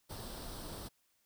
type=noise with comb filter; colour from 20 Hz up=pink; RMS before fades=-45 dBFS; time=0.09-0.89 s; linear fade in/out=20 ms; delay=0.22 ms; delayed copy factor=+0.6; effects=white hiss -75 dBFS RMS until 1.25 s